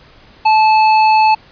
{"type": "tone with hard clipping", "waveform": "sine", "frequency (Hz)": 870, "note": "A5", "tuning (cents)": -20, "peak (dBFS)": -9, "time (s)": [0.45, 1.35], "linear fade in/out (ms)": 10, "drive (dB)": 11, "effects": ["pink hiss -44 dBFS RMS until 1.51 s", "resampled to 11025 Hz"]}